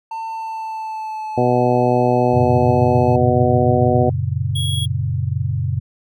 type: tone with pitch glide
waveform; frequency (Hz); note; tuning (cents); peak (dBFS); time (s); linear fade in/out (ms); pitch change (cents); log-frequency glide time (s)
triangle; 897 to 859; A5 to A5; +33 to -42; -22; 0.11-3.16; 5; -75; 0.29-1.49
type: harmonic tone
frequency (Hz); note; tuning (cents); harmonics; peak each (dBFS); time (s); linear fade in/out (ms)
123.47; B2; 0; 1 / 2 / 3 / 4 / 5 / 6; -20 / -20 / -20 / -20 / -20 / -20; 1.37-4.1; 10
type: chord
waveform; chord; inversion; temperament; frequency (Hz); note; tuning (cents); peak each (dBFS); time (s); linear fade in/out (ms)
sine; F# major; none; equal; 92.5 / 116.54 / 138.59; F#2 / A#2 / C#3; 0 / 0 / 0; -22; 2.33-5.8; 10
type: tone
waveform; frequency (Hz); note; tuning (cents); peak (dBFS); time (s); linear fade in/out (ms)
square; 3322; G#7; 0; -23; 4.55-4.86; 10
effects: none